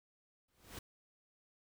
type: noise with exponential growth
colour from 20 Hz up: pink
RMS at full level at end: -44 dBFS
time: 0.48-0.79 s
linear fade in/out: 5 ms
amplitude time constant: 66 ms
effects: none